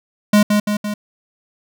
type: tone with echo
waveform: square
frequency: 208.2 Hz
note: G#3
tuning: 5 cents sharp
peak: -9 dBFS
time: 0.33-0.43 s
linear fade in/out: 5 ms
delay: 170 ms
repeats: 3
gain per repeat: -4 dB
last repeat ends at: 0.94 s
effects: none